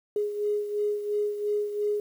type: beating tone pair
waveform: sine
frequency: 415.3 / 418.2 Hz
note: G#4 / G#4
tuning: 0 / +12 cents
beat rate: 2.9 Hz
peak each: -26 / -33 dBFS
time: 0.16-2 s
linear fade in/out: 2 ms
effects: 9-bit

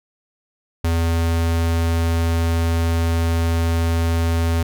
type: tone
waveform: square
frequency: 83.2 Hz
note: E2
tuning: 17 cents sharp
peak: -17 dBFS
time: 0.84-4.63 s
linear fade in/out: 5 ms
effects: none

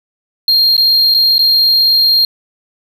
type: tone with dropouts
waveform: triangle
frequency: 4214 Hz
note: C8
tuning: 12 cents sharp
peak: -6 dBFS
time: 0.48-2.25 s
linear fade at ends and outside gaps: 2 ms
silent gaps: 0.767-0.778 / 1.141-1.146 / 1.382-1.391 s
effects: none

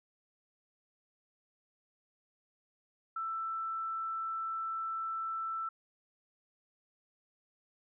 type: tone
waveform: sine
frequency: 1328 Hz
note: E6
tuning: 12 cents sharp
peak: -34 dBFS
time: 3.16-5.69 s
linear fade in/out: 5 ms
effects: none

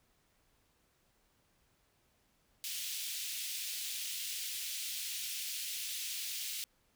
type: high-pass noise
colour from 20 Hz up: pink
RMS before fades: -40 dBFS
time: 2.64-6.64 s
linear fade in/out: 0 ms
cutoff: 2700 Hz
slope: 24 dB/octave
effects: pink hiss -73 dBFS RMS until 6.95 s

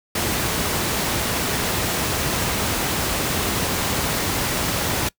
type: noise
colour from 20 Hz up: pink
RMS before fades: -22 dBFS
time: 0.15-5.09 s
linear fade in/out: 5 ms
effects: noise-tail reverb RT60 0.1 s tail -23 dB re dry + high-pass 60 Hz 12 dB/octave

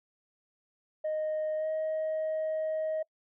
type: tone with pitch glide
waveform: sine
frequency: 620 to 629 Hz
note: D#5 to D#5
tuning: -6 to +19 cents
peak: -27 dBFS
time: 1.04-3.03 s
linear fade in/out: 10 ms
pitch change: +25 cents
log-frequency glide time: 1.57-1.67 s
effects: noise-tail reverb RT60 0.1 s tail -26 dB re dry + tanh soft clip ceiling -27 dBFS

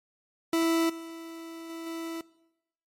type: tone with level steps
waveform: 40% pulse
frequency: 329.6 Hz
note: E4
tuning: in tune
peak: -22 / -39 / -36 / -33 dBFS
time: 0.53-2.21 s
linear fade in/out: 2 ms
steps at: 0.89 / 1.69 / 1.86 s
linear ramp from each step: 10 ms
effects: noise-tail reverb RT60 0.9 s tail -21 dB re dry + MP3 64 kbps

